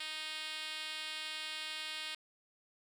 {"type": "tone with band-pass filter", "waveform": "5% pulse", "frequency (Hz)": 311.1, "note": "D#4", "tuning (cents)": 0, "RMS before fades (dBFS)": -42, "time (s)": [0, 2.15], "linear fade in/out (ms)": 5, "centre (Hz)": 4000, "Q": 1.1, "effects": ["10-bit"]}